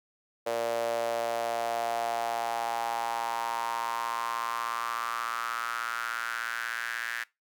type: tone with high-pass filter sweep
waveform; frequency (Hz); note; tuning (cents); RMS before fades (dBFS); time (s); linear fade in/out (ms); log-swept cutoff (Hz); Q
sawtooth; 116.54; A#2; 0; -32; 0.46-7.24; 10; 540 to 1700; 5.6
effects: noise-tail reverb RT60 0.2 s tail -20 dB re dry